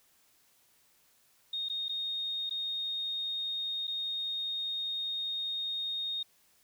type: tone with dropouts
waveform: sine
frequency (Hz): 3705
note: A#7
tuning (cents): -11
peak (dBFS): -32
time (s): 1.53-6.23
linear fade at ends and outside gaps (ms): 5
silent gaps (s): 1.687-1.697 / 1.884-1.892 / 2.496-2.508 / 3.871-3.877
effects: white hiss -67 dBFS RMS until 6.63 s